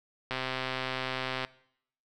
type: click train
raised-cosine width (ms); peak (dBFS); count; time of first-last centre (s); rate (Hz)
0.3; -16; 149; 0.31-1.448; 130
effects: noise-tail reverb RT60 0.7 s tail -21 dB re dry